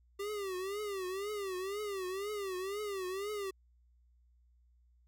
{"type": "tone with vibrato", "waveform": "square", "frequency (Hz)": 393, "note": "G4", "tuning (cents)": 4, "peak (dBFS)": -37, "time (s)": [0.19, 3.51], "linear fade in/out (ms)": 10, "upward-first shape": "triangle", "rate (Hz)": 2, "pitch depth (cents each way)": 150, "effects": ["added 60 Hz sine -64 dBFS peak until 5.07 s"]}